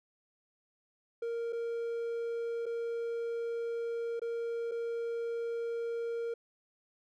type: tone with dropouts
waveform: triangle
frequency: 465.4 Hz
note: A#4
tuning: 3 cents flat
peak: -31 dBFS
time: 1.22-6.34 s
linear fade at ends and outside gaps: 5 ms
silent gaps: 1.525-1.529 / 2.658-2.663 / 4.196-4.217 / 4.713-4.717 s
effects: none